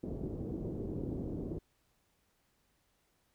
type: low-pass noise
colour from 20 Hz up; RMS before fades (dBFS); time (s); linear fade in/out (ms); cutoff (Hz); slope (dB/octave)
white; -39; 0.03-1.59; 10; 390; 24
effects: pink hiss -75 dBFS RMS until 3.34 s